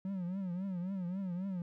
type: tone with vibrato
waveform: triangle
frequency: 185 Hz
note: F#3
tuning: in tune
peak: -33 dBFS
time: 0.05-1.62 s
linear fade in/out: 2 ms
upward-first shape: triangle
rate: 3.7 Hz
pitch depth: 140 cents each way
effects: none